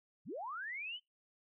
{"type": "linear sweep", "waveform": "sine", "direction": "up", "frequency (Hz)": [102.7, 3100], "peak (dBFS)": -40, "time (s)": [0.25, 1], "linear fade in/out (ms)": 50, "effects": ["noise-tail reverb RT60 0.2 s tail -26 dB re dry"]}